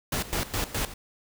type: noise with tremolo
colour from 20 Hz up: pink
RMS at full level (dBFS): -28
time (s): 0.12-0.94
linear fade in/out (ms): 5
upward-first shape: square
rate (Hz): 4.8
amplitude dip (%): 80
effects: none